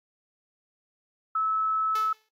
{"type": "tone", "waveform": "sine", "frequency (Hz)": 1301, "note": "E6", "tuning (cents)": -23, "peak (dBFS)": -23, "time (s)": [1.35, 2.13], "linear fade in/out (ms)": 5}
{"type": "tone with exponential decay", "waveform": "5% pulse", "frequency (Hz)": 435, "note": "A4", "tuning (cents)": -20, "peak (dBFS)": -23, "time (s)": [1.95, 2.29], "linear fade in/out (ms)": 5, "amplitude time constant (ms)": 72}
{"effects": ["AAC 64 kbps"]}